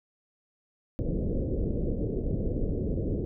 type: low-pass noise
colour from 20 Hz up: pink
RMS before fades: -29 dBFS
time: 0.99-3.25 s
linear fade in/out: 0 ms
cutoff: 530 Hz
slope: 48 dB/octave
effects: none